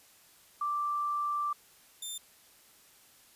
sine / 15% pulse tone pair in turn, 1174.7 / 3579 Hz, D6 / A7, 0 / +29 cents, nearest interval octave + perfect fifth, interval 1929 cents, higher second, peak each -29 / -30 dBFS, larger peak first, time 0.61-1.53 / 2.02-2.18 s, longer first, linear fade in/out 5 ms, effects white hiss -60 dBFS RMS until 3.35 s + resampled to 32000 Hz

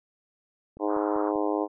click train, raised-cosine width 2 ms, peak -32 dBFS, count 4, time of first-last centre 0.77-1.357 s, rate 5.11 Hz
harmonic tone, 103.8 Hz, G#2, in tune, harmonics 3 / 4 / 5 / 6 / 7 / 8 / 9 / 10, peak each -28 / -30 / -32 / -34 / -35 / -36 / -37 / -38 dBFS, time 0.79-1.68 s, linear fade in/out 50 ms
pink band-pass noise, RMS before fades -39 dBFS, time 0.87-1.33 s, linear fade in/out 50 ms, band 1000 to 1300 Hz, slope 48 dB/octave
effects none

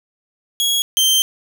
sawtooth tone pair in turn, 3322 / 3136 Hz, G#7 / G7, 0 / 0 cents, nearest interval minor second, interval 100 cents, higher first, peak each -12 / -9 dBFS, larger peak second, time 0.6-0.82 / 0.97-1.22 s, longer second, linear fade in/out 0 ms, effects none

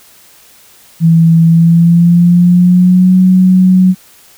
sine tone with pitch glide, 164.81 to 184.99 Hz, E3 to F#3, 0 to 0 cents, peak -3 dBFS, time 1-3.95 s, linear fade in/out 50 ms, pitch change +200 cents, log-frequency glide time 1.46-3.16 s, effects white hiss -42 dBFS RMS until 4.37 s

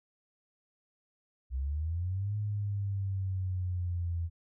sine linear two-way sweep, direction up then down, 61.9 to 105.3 to 83.6 Hz, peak -30 dBFS, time 1.5-4.3 s, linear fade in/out 50 ms, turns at 2.36 s, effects none

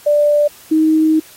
sine tone pair in turn, 589 / 314.5 Hz, D5 / D#4, +5 / +19 cents, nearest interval major seventh, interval 1086 cents, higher first, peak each -9 dBFS, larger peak neither, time 0.06-0.48 / 0.71-1.2 s, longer second, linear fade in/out 10 ms, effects white hiss -42 dBFS RMS until 1.36 s + AAC 48 kbps

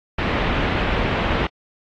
pink low-pass noise, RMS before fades -21 dBFS, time 0.18-1.47 s, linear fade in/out 5 ms, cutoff 3000 Hz, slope 24 dB/octave, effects AAC 48 kbps

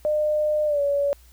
sine tone with pitch glide, 605 to 567.8 Hz, D#5 to C#5, -49 to +41 cents, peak -19 dBFS, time 0.05-1.13 s, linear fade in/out 0 ms, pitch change -110 cents, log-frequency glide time 0.66-0.81 s, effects added 60 Hz sine -49 dBFS peak until 1.32 s + white hiss -57 dBFS RMS until 1.32 s

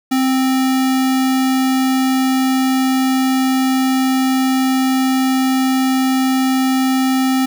sine tone with sample-and-hold, 261.6 Hz, C4, in tune, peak -12 dBFS, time 0.11-7.46 s, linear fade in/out 10 ms, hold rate 1050 Hz, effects none

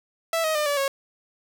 sawtooth tone with pitch steps, 659.3 / 629.9 / 601.8 / 574.9 / 549.3 Hz, E5 / D#5 / D5 / D5 / C#5, 0 / +21 / +42 / -37 / -16 cents, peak -18 dBFS, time 0.33-0.88 s, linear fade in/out 2 ms, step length 110 ms, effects none

